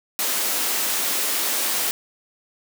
white high-pass noise, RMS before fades -23 dBFS, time 0.19-1.91 s, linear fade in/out 0 ms, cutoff 220 Hz, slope 24 dB/octave, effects none

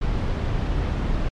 brown noise, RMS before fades -23 dBFS, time 0.01-1.29 s, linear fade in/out 10 ms, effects low-pass 4000 Hz 12 dB/octave + MP3 64 kbps

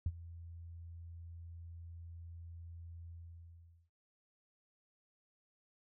sine tone with ADSR envelope, 84.3 Hz, E2, 39 cents sharp, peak -29 dBFS, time 0.06-3.9 s, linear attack 3 ms, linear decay 46 ms, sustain -18 dB, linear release 800 ms, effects none

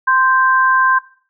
sine tone pair together, 1042 / 1569.9 Hz, C6 / G6, -7 / +2 cents, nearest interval perfect fifth, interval 709 cents, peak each -13 dBFS, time 0.07-0.99 s, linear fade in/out 10 ms, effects noise-tail reverb RT60 0.4 s tail -17 dB re dry

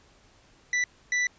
45% pulse tone bursts at uneven times, 1975.5 Hz, B6, in tune, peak -23 dBFS, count 2, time 0.73-0.84 / 1.12-1.27 s, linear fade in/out 2 ms, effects pink hiss -59 dBFS RMS until 1.38 s + resampled to 16000 Hz

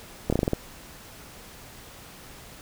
slowing click train, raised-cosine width 2 ms, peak -9 dBFS, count 7, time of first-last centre 0.3-0.533 s, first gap 26 ms, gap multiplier 1.16, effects pink hiss -46 dBFS RMS until 2.61 s

